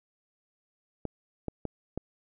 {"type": "clicks", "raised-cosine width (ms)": 2, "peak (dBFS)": -19, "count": 4, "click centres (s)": [1.053, 1.483, 1.653, 1.976], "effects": []}